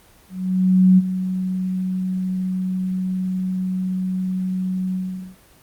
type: tone with ADSR envelope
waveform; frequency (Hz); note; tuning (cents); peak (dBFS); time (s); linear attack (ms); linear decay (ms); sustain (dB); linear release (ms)
sine; 185.6; F#3; +6; -8; 0.29-5.37; 690; 31; -12; 440
effects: pink hiss -51 dBFS RMS until 5.62 s + Opus 24 kbps